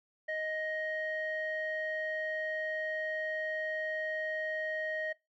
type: tone with low-pass filter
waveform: square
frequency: 625 Hz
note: D#5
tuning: 8 cents sharp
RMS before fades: -36 dBFS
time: 0.28-5.13 s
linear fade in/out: 10 ms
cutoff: 1900 Hz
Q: 3.3
effects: noise-tail reverb RT60 0.2 s tail -21 dB re dry